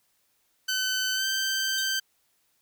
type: tone with pitch glide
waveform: 15% pulse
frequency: 1521 to 1556.6 Hz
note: F#6 to G6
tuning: +47 to -13 cents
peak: -19 dBFS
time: 0.68-2 s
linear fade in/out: 10 ms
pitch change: +40 cents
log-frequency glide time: 1.14-1.25 s
type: tone with exponential decay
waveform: 15% pulse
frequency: 3729 Hz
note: A#7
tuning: in tune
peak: -25 dBFS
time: 1.78-1.88 s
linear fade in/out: 5 ms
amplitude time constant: 21 ms
effects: white hiss -70 dBFS RMS until 2.61 s